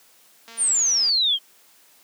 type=click train; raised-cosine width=0.2 ms; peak=-26 dBFS; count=142; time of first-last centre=0.48-1.096 s; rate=229 Hz
type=exponential sweep; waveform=sine; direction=down; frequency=9397 to 3100 Hz; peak=-17 dBFS; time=0.57-1.39 s; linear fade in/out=50 ms
effects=white hiss -55 dBFS RMS until 2.03 s + high-pass 200 Hz 12 dB/octave